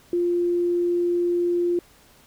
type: tone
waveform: sine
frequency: 349.2 Hz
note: F4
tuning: in tune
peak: -19 dBFS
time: 0.13-1.79 s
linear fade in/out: 2 ms
effects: pink hiss -54 dBFS RMS until 2.26 s